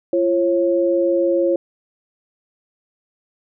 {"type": "tone pair together", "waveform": "sine", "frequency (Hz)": [342.7, 544], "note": ["F4", "C#5"], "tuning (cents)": [-33, -33], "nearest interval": "minor sixth", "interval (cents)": 800, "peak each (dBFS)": -17, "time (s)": [0.13, 1.56], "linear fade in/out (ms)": 2, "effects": []}